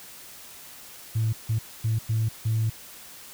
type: tone bursts at uneven times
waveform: sine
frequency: 111.2 Hz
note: A2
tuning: 19 cents sharp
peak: -20 dBFS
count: 5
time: 1.15-1.33 / 1.49-1.59 / 1.84-1.99 / 2.09-2.29 / 2.45-2.7 s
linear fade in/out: 10 ms
effects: tanh soft clip ceiling -18 dBFS + white hiss -45 dBFS RMS until 3.33 s